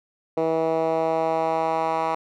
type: tone with band-pass filter sweep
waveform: 10% pulse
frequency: 161.8 Hz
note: E3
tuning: 32 cents flat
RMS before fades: -23 dBFS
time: 0.37-2.15 s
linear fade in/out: 5 ms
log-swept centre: 490 to 1000 Hz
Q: 1.8
effects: none